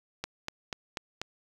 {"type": "click train", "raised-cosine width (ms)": 0.2, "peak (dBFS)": -16, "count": 5, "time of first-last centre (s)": [0.24, 1.216], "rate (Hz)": 4.1, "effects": ["7-bit"]}